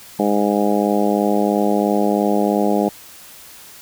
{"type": "harmonic tone", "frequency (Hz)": 103, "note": "G#2", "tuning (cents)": -14, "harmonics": [2, 3, 4, 5, 6, 7, 8], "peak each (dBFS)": [-19, -21, -22, -23, -24, -24, -25], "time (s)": [0.19, 2.89], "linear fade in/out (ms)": 5, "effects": ["white hiss -41 dBFS RMS until 3.81 s"]}